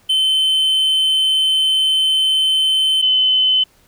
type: tone pair in turn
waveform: triangle / sine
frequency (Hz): 3071 / 3043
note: G7 / F#7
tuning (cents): -36 / +48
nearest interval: unison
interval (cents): 16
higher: first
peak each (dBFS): -11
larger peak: neither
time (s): 0.09-3.02 / 3.02-3.64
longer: first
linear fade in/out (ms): 10
effects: pink hiss -54 dBFS RMS until 3.87 s